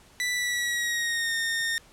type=tone with pitch glide; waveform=sawtooth; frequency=1975.5 to 1832.6 Hz; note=B6 to A#6; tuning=0 to -30 cents; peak=-22 dBFS; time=0.2-1.78 s; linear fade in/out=0 ms; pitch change=-130 cents; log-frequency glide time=0.33-1.34 s; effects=pink hiss -55 dBFS RMS until 1.92 s + low-pass 11000 Hz 12 dB/octave